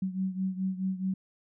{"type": "beating tone pair", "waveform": "sine", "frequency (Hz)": [187.5, 192.2], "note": ["F#3", "G3"], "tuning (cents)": [23, -34], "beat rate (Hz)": 4.7, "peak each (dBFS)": [-30, -34], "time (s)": [0.02, 1.14], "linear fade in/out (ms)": 5, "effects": []}